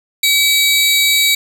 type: tone pair together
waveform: sawtooth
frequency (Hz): 2283 / 3840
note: D7 / B7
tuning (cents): -50 / -49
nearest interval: major sixth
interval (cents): 901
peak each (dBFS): -10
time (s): 0.23-1.35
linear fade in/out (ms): 5
effects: none